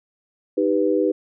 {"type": "chord", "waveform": "sine", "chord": "Eb augmented", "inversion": "none", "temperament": "equal", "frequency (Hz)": [311.1, 392, 493.9], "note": ["Eb4", "G4", "B4"], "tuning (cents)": [0, 0, 0], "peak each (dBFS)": -21, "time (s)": [0.57, 1.12], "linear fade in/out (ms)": 10, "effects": []}